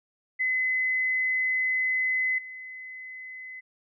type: tone with level steps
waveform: sine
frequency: 2030 Hz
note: B6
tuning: 47 cents sharp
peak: -23 / -38 dBFS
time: 0.39-3.61 s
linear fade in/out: 20 ms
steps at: 2.38 s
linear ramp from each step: 5 ms
effects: none